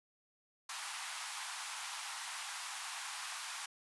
pink high-pass noise, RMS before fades -43 dBFS, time 0.69-3.66 s, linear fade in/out 5 ms, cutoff 810 Hz, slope 48 dB/octave, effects resampled to 24000 Hz

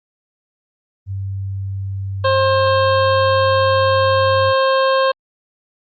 sine tone, 97.3 Hz, G2, 12 cents flat, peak -21 dBFS, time 1.06-4.54 s, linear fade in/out 50 ms
harmonic tone, 532 Hz, C5, 29 cents sharp, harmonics 1 / 2 / 3 / 5 / 6 / 7 / 8, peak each -14 / -17 / -23 / -30 / -29 / -32 / -30 dBFS, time 2.24-5.12 s, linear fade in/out 10 ms
effects Opus 24 kbps

